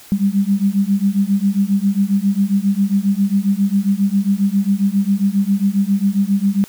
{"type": "beating tone pair", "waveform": "sine", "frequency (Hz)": [194.8, 202.2], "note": ["G3", "G#3"], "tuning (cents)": [-11, -46], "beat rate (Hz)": 7.4, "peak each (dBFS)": -16, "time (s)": [0.12, 6.64], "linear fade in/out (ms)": 0, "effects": ["white hiss -42 dBFS RMS until 6.68 s"]}